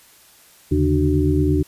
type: tone cluster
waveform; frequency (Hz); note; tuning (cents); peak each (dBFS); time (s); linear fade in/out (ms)
sine; 79.7 / 139.7 / 148.4 / 297.8 / 374.3; D#2 / C#3 / D3 / D4 / F#4; +42 / +14 / +18 / +24 / +20; -19 / -23 / -26 / -19 / -22; 0.71-1.63; 10
effects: white hiss -50 dBFS RMS until 1.67 s + resampled to 32000 Hz